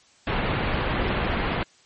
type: low-pass noise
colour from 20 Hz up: pink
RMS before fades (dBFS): -25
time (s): 0.27-1.63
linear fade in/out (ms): 2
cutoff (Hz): 3000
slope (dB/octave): 24
effects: white hiss -57 dBFS RMS until 1.85 s + MP3 32 kbps